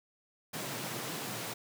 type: high-pass noise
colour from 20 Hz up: pink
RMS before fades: -39 dBFS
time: 0.53-1.54 s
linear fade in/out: 10 ms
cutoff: 110 Hz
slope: 96 dB/octave
effects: none